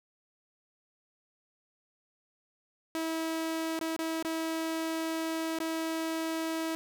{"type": "tone with dropouts", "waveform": "sawtooth", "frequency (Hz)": 323.8, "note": "E4", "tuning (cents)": -31, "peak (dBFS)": -27, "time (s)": [2.95, 6.75], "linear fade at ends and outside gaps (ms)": 0, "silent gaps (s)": [[3.791, 3.812], [3.964, 3.99], [4.226, 4.249], [5.587, 5.602]], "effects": []}